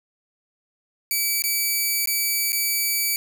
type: tone with dropouts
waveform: 5% pulse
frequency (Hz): 2300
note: D7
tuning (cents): -37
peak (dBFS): -11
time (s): 1.11-3.16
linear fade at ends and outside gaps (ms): 1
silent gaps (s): 1.421-1.439 / 2.058-2.073 / 2.521-2.529
effects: none